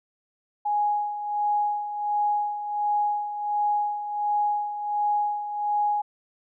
sine tone with tremolo, 830.6 Hz, G#5, in tune, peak -20 dBFS, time 0.65-6.02 s, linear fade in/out 10 ms, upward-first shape sine, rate 1.4 Hz, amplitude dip 65%, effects none

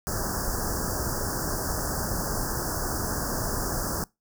pink band-stop noise, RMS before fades -29 dBFS, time 0.07-4.04 s, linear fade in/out 0 ms, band 1700 to 4800 Hz, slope 96 dB/octave, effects noise-tail reverb RT60 0.2 s tail -23 dB re dry

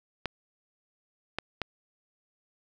clicks, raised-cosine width 0.3 ms, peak -14 dBFS, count 3, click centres 0.257 / 1.386 / 1.617 s, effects none

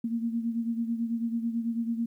sine beating tone pair, 229.7 / 238.8 Hz, A#3 / A#3, -25 / +42 cents, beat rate 9.1 Hz, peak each -28 / -34 dBFS, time 0.04-2.06 s, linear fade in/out 5 ms, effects 11-bit

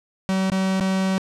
45% pulse tone with dropouts, 190.2 Hz, F#3, 48 cents sharp, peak -19 dBFS, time 0.29-1.18 s, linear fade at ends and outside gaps 0 ms, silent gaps 0.5-0.519 / 0.799-0.808 s, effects low-pass 8000 Hz 12 dB/octave

